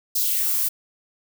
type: noise with high-pass filter sweep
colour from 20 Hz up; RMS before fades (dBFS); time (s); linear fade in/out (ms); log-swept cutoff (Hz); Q
violet; -22; 0.15-0.69; 10; 5000 to 530; 2.4
effects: none